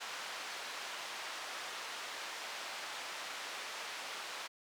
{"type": "band-pass noise", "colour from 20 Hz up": "pink", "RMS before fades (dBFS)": -44, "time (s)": [0, 4.48], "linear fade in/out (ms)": 20, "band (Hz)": [840, 5500], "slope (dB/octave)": 12, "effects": []}